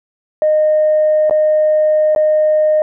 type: tone with dropouts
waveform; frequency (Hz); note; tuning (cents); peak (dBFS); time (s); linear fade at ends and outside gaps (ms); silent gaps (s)
sine; 615; D#5; -20; -8; 0.42-2.82; 1; 1.297-1.309 / 2.15-2.161
effects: tanh soft clip ceiling -5 dBFS